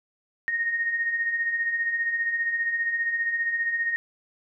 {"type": "beating tone pair", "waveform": "sine", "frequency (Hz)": [1844, 1859], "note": ["A#6", "A#6"], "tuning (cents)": [-19, -5], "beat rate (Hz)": 15, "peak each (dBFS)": [-33, -24], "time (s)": [0.48, 3.96], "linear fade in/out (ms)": 0, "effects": []}